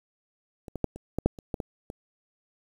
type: clicks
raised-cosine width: 2 ms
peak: -27 / -19 / -11 / -27 / -14 / -7 / -29 / -16 / -17 / -24 dBFS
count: 10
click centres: 0.682 / 0.757 / 0.843 / 0.96 / 1.186 / 1.26 / 1.388 / 1.542 / 1.602 / 1.901 s
effects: 8-bit